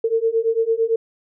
sine beating tone pair, 448.4 / 457.3 Hz, A4 / A#4, +33 / -33 cents, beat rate 8.9 Hz, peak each -20 / -19 dBFS, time 0.04-0.96 s, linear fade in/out 5 ms, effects none

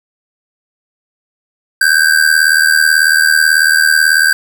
square ring-modulated tone, 1568 Hz, G6, in tune, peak -5 dBFS, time 1.81-4.33 s, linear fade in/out 0 ms, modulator 39.1 Hz, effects none

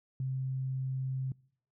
sine tone, 131.6 Hz, C3, 10 cents sharp, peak -31 dBFS, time 0.2-1.32 s, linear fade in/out 2 ms, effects noise-tail reverb RT60 0.6 s tail -25 dB re dry

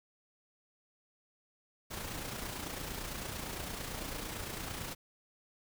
pink noise with amplitude modulation, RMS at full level -39 dBFS, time 1.9-4.95 s, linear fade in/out 20 ms, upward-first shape sine, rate 28.9 Hz, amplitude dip 45%, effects none

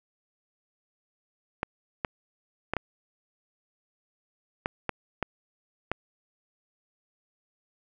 clicks, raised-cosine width 0.5 ms, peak -12 dBFS, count 8, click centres 1.631 / 2.048 / 2.736 / 2.767 / 4.659 / 4.893 / 5.227 / 5.916 s, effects none

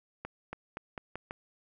accelerating click train, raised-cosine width 0.5 ms, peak -23 dBFS, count 6, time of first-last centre 0.25-1.309 s, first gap 280 ms, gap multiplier 0.86, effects none

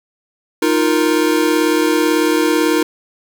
square chord, Eb suspended second, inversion none, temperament equal with one note detuned, 311.1 / 349.2 / 467.5 Hz, Eb4 / F4 / Bb4, 0 / 0 / +5 cents, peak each -16 / -18 / -19 dBFS, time 0.62-2.83 s, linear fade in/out 5 ms, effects 8-bit

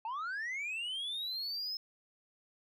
sine linear sweep, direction up, 855 to 5200 Hz, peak -33 dBFS, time 0.05-1.77 s, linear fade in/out 2 ms, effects tanh soft clip ceiling -35 dBFS

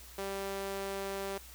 sawtooth tone with high-pass filter, 196 Hz, G3, in tune, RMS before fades -38 dBFS, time 0.18-1.38 s, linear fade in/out 5 ms, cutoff 420 Hz, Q 1.5, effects added 60 Hz sine -53 dBFS peak until 1.54 s + white hiss -53 dBFS RMS until 1.54 s

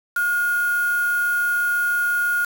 sine tone with quantisation, 1433 Hz, F6, 44 cents sharp, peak -18 dBFS, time 0.16-2.45 s, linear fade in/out 5 ms, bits 5, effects none

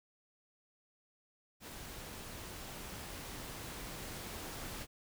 pink noise with level ramp, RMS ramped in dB -48 to -44 dBFS, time 1.6-4.87 s, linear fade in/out 50 ms, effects none

